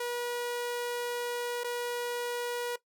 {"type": "tone with dropouts", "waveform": "sawtooth", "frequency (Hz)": 482.9, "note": "B4", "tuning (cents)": -39, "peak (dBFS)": -28, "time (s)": [0, 2.76], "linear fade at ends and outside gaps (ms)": 5, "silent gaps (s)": [1.636, 1.643], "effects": ["noise-tail reverb RT60 0.1 s tail -17 dB re dry"]}